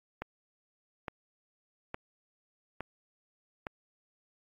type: click train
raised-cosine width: 0.5 ms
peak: -21 dBFS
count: 5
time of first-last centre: 0.22-3.668 s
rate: 1.16 Hz
effects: AAC 48 kbps